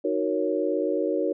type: chord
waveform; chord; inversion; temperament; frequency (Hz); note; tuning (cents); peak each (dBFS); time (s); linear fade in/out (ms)
sine; D# minor seventh; none; equal; 311.1 / 370 / 466.2 / 554.4; D#4 / F#4 / A#4 / C#5; 0 / 0 / 0 / 0; -28; 0.04-1.33; 10
effects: none